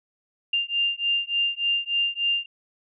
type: beating tone pair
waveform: sine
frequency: 2794 / 2797.4 Hz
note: F7 / F7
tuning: 0 / +2 cents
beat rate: 3.4 Hz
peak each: -25 dBFS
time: 0.53-2.46 s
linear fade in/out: 5 ms
effects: none